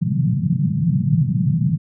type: band-pass noise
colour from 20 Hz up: pink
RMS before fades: -18 dBFS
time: 0.01-1.78 s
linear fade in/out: 10 ms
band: 120 to 190 Hz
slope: 48 dB/octave
effects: none